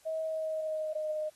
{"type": "tone with pitch glide", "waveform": "sine", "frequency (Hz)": [638, 615.2], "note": ["D#5", "D#5"], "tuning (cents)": [43, -20], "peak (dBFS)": -31, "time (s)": [0.05, 1.3], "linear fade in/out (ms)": 20, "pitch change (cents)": -63, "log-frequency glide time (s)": [0.22, 1.12], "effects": ["white hiss -63 dBFS RMS until 1.35 s", "AAC 32 kbps"]}